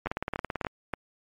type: two click trains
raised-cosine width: 0.5 ms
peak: -15 / -14 dBFS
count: 12 / 4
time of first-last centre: 0.06-0.668 / 0.07-0.937 s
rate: 18.1 / 3.46 Hz
effects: MP3 64 kbps